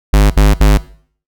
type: tone bursts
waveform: square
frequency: 51.1 Hz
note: G#1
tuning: 27 cents flat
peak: -5 dBFS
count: 3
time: 0.13-0.774 s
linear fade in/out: 5 ms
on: 170 ms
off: 67 ms
effects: noise-tail reverb RT60 0.5 s tail -18 dB re dry